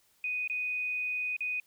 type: tone with dropouts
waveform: sine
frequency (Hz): 2489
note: D#7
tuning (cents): 0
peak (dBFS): -30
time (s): 0.24-1.6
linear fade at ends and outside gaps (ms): 2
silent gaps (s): 0.476-0.498 / 1.366-1.406
effects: white hiss -68 dBFS RMS until 1.66 s